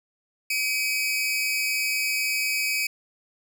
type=tone pair together; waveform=sawtooth; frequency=2298 / 2526 Hz; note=D7 / D#7; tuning=-38 / +26 cents; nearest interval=major second; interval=164 cents; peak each=-23 dBFS; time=0.5-2.87 s; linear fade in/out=5 ms; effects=none